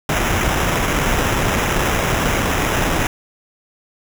pink noise with sample-and-hold, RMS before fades -18 dBFS, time 0.09-3.07 s, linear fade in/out 2 ms, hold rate 4410 Hz, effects none

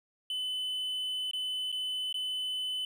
triangle tone with dropouts, 3018 Hz, F#7, 34 cents sharp, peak -30 dBFS, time 0.3-2.85 s, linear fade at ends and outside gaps 2 ms, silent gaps 1.312-1.333 / 1.718-1.725 / 2.127-2.142 s, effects 12-bit

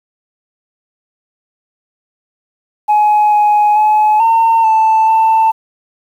sine tone with pitch steps, 842 / 837 / 852 / 908 / 882 / 889 Hz, G#5 / G#5 / G#5 / A#5 / A5 / A5, +24 / +13 / +44 / -46 / +4 / +18 cents, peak -5 dBFS, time 2.88-5.52 s, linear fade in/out 20 ms, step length 440 ms, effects tanh soft clip ceiling -5 dBFS + 7-bit

